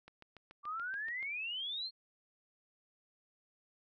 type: click train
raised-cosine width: 0.3 ms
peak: -37 dBFS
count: 9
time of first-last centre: 0.08-1.228 s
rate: 6.97 Hz
type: exponential sweep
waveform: sine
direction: up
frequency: 1153 to 4321 Hz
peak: -37 dBFS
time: 0.63-1.91 s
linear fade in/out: 50 ms
effects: none